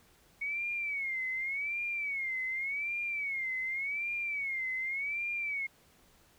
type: tone with vibrato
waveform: sine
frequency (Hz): 2217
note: C#7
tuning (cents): 0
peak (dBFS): -32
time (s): 0.41-5.67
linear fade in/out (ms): 10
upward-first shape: sine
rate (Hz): 0.87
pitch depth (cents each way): 140
effects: pink hiss -64 dBFS RMS until 6.38 s